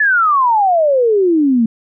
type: exponential sweep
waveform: sine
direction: down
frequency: 1760 to 219.7 Hz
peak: -9 dBFS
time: 0-1.66 s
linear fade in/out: 5 ms
effects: none